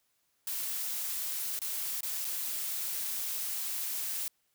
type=noise with dropouts; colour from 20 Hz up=blue; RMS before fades=-35 dBFS; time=0.47-4.28 s; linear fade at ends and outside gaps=1 ms; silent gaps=1.591-1.617 / 2.007-2.031 / 2.246-2.25 s; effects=white hiss -75 dBFS RMS until 4.54 s